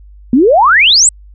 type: exponential sweep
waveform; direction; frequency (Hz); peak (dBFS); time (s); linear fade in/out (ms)
sine; up; 229.4 to 8400; -4; 0.33-1.09; 2
effects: added 50 Hz sine -34 dBFS peak until 1.34 s